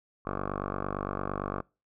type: tone with low-pass filter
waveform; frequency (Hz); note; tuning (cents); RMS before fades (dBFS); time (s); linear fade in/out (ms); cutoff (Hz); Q
5% pulse; 48.8; G1; -7; -34; 0.25-1.62; 20; 1100; 8.6
effects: noise-tail reverb RT60 0.3 s tail -25 dB re dry